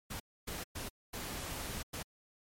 pink noise bursts at uneven times, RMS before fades -41 dBFS, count 5, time 0.1-0.2 / 0.47-0.64 / 0.75-0.89 / 1.13-1.83 / 1.93-2.03 s, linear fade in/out 10 ms, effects MP3 64 kbps

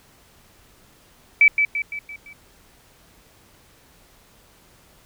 sine tone with echo, 2306 Hz, D7, 32 cents flat, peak -9 dBFS, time 1.41-1.48 s, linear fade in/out 2 ms, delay 170 ms, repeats 5, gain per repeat -6 dB, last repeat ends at 2.33 s, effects pink hiss -54 dBFS RMS until 5.05 s

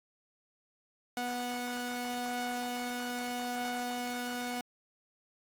sawtooth tone pair together, 245.2 / 734.8 Hz, B3 / F#5, -12 / -12 cents, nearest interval octave + perfect fifth, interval 1900 cents, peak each -33 / -33 dBFS, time 1.17-4.61 s, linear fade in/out 2 ms, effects AAC 64 kbps

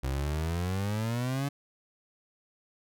30% pulse exponential sweep, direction up, 64.1 to 143.3 Hz, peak -26 dBFS, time 0.03-1.49 s, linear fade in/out 10 ms, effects none

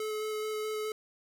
square tone with vibrato, 430.1 Hz, A4, 39 cents flat, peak -33 dBFS, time 0-0.92 s, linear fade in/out 2 ms, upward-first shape square, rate 4.7 Hz, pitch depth 8 cents each way, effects none

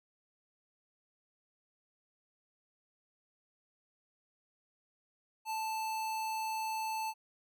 square tone, 880 Hz, A5, in tune, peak -35 dBFS, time 5.45-7.14 s, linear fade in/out 50 ms, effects none

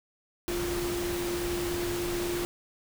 sine tone in noise, 349.2 Hz, F4, in tune, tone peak -30 dBFS, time 0.48-2.45 s, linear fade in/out 0 ms, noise pink, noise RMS -35 dBFS, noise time 0.48-2.45 s, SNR +2 dB, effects none

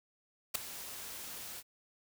white noise with ADSR envelope, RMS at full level -29 dBFS, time 0.54-1.63 s, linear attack 14 ms, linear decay 5 ms, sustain -16 dB, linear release 47 ms, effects none

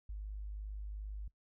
sine tone, 51.3 Hz, G#1, 21 cents flat, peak -40 dBFS, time 0.09-1.28 s, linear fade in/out 5 ms, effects noise-tail reverb RT60 0.1 s tail -20 dB re dry

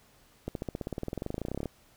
accelerating click train, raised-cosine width 2 ms, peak -20 dBFS, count 27, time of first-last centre 0.48-1.657 s, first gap 72 ms, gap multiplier 0.96, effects pink hiss -62 dBFS RMS until 1.96 s

